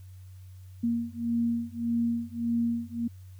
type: beating tone pair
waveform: sine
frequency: 233.1 / 234.8 Hz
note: A#3 / A#3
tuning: 0 / +13 cents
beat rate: 1.7 Hz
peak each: -29 dBFS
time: 0.83-3.08 s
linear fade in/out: 10 ms
effects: added 93 Hz sine -44 dBFS peak until 3.39 s + white hiss -65 dBFS RMS until 3.39 s